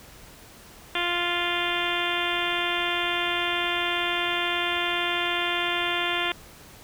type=harmonic tone; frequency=349 Hz; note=F4; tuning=1 cent flat; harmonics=1 / 2 / 3 / 4 / 5 / 6 / 7 / 8 / 9 / 10; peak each=-33 / -33 / -33 / -33 / -33 / -33 / -33 / -33 / -33 / -33 dBFS; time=0.95-6.32 s; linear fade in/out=2 ms; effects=pink hiss -48 dBFS RMS until 6.83 s